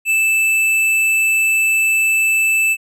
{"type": "tone with hard clipping", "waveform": "triangle", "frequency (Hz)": 2637, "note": "E7", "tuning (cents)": 0, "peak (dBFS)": -14, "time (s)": [0.05, 2.77], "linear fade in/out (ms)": 50, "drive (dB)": 14, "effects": []}